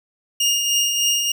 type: tone with tremolo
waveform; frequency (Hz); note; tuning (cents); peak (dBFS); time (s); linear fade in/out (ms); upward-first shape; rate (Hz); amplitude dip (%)
25% pulse; 2837; F7; +27; -11; 0.4-1.32; 5; triangle; 3.3; 45
effects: none